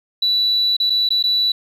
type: tone with dropouts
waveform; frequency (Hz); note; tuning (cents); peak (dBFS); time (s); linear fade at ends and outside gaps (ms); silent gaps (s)
sine; 3951; B7; 0; -13; 0.22-1.52; 5; 0.767-0.8 / 0.898-0.902 / 1.09-1.104 / 1.227-1.238
effects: tanh soft clip ceiling -10 dBFS + 9-bit